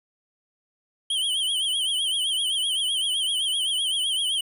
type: tone with vibrato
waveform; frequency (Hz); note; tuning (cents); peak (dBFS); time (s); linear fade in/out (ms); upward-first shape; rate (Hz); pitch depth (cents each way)
square; 3136; G7; 0; -23; 1.1-4.41; 5; triangle; 7.8; 120
effects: resampled to 32000 Hz + 10-bit